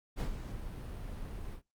brown noise with ADSR envelope, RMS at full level -32 dBFS, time 0.16-1.62 s, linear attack 44 ms, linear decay 98 ms, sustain -9 dB, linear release 91 ms, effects noise-tail reverb RT60 0.2 s tail -22 dB re dry + Opus 48 kbps

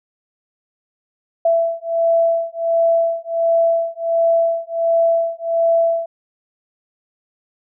sine beating tone pair, 666 / 667.4 Hz, E5 / E5, +18 / +21 cents, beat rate 1.4 Hz, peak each -17 dBFS, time 1.45-6.06 s, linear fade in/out 5 ms, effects none

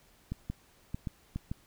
clicks, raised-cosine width 5 ms, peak -22 dBFS, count 6, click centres 0.32 / 0.5 / 0.945 / 1.072 / 1.36 / 1.515 s, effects pink hiss -63 dBFS RMS until 1.66 s

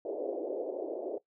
pink band-pass noise, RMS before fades -36 dBFS, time 0.05-1.18 s, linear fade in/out 2 ms, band 330 to 640 Hz, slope 48 dB/octave, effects noise-tail reverb RT60 0.1 s tail -17 dB re dry

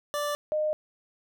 25% pulse / sine tone pair in turn, 586 / 612.2 Hz, D5 / D#5, -4 / -28 cents, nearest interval minor second, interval 76 cents, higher second, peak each -24 dBFS, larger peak neither, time 0.14-0.35 / 0.52-0.73 s, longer neither, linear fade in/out 0 ms, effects none

